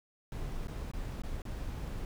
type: noise with dropouts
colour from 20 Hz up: brown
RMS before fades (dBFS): -38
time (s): 0.32-2.05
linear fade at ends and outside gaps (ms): 1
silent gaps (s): 0.672-0.682 / 0.915-0.935 / 1.219-1.235 / 1.419-1.452
effects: none